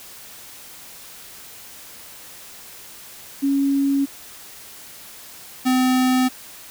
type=tone pair in turn; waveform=sine / square; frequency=277.2 / 255.8 Hz; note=C#4 / C4; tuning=0 / -39 cents; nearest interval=minor second; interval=139 cents; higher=first; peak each=-16 dBFS; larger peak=neither; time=3.42-4.06 / 5.65-6.29 s; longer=neither; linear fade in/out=20 ms; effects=white hiss -41 dBFS RMS until 6.7 s